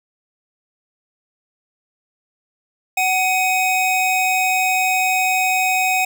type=tone pair together; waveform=square; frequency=748 / 2516 Hz; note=F#5 / D#7; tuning=+19 / +19 cents; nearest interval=octave + major sixth; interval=2100 cents; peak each=-19 dBFS; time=2.97-6.05 s; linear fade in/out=5 ms; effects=none